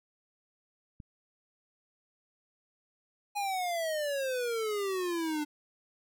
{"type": "click", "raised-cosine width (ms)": 5, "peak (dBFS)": -33, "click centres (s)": 1.002}
{"type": "exponential sweep", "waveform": "square", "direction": "down", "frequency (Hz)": [830.6, 293.7], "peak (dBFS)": -31, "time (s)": [3.35, 5.45], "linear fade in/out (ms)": 20}
{"effects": []}